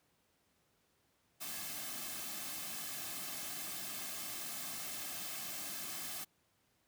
white noise with comb filter, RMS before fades -43 dBFS, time 1.4-6.25 s, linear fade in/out 20 ms, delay 2.1 ms, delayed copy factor -0.65, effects pink hiss -75 dBFS RMS until 6.87 s + high-pass 80 Hz 12 dB/octave

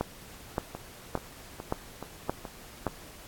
two click trains, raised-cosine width 1 ms, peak -13 / -23 dBFS, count 6 / 6, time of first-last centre 0.01-2.867 / 0.75-2.878 s, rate 1.75 / 2.35 Hz, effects pink hiss -49 dBFS RMS until 3.27 s + AAC 64 kbps

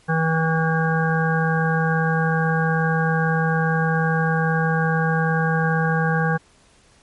harmonic tone, 161.6 Hz, E3, 34 cents flat, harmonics 1 / 3 / 5 / 7 / 9 / 10, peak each -19 / -26 / -26 / -30 / -29 / -25 dBFS, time 0.08-6.38 s, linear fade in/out 20 ms, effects pink hiss -55 dBFS RMS until 7.02 s + MP3 48 kbps

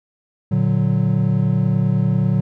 triangle chord, Bb augmented, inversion none, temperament equal, 116.54 / 146.83 / 185 Hz, Bb2 / D3 / F#3, 0 / 0 / 0 cents, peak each -17 dBFS, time 0.51-2.41 s, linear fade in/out 10 ms, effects none

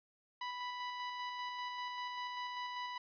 sawtooth tone with tremolo, 988 Hz, B5, in tune, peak -35 dBFS, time 0.41-2.98 s, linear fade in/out 5 ms, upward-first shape square, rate 5.1 Hz, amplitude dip 25%, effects resampled to 11025 Hz

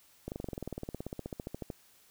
slowing click train, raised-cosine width 2 ms, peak -24 dBFS, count 26, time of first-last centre 0.28-1.702 s, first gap 39 ms, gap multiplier 1.03, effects white hiss -63 dBFS RMS until 2.1 s

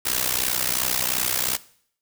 white noise with amplitude modulation, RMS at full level -20 dBFS, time 0.05-1.57 s, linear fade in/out 10 ms, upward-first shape sine, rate 62.8 Hz, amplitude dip 90%, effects noise-tail reverb RT60 0.6 s tail -19 dB re dry

